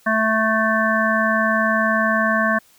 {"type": "harmonic tone", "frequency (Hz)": 220, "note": "A3", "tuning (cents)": 0, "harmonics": [1, 3, 5, 7, 8], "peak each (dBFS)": [-22, -22, -22, -22, -22], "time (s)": [0.06, 2.59], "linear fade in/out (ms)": 10, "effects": ["white hiss -54 dBFS RMS until 2.78 s"]}